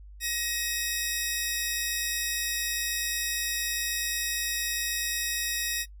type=tone pair together; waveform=10% pulse; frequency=1888 / 2547 Hz; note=A#6 / D#7; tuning=+22 / +40 cents; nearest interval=perfect fourth; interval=518 cents; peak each=-21 / -24 dBFS; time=0.2-5.86 s; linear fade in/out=50 ms; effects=noise-tail reverb RT60 0.1 s tail -18 dB re dry + added 50 Hz sine -44 dBFS peak until 6 s